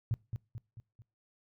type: tone with echo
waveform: sine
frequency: 114.5 Hz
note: A#2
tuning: 31 cents flat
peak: -27 dBFS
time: 0.11-0.14 s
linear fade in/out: 0 ms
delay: 220 ms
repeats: 4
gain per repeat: -6 dB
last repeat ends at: 1.02 s
effects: noise-tail reverb RT60 0.3 s tail -23 dB re dry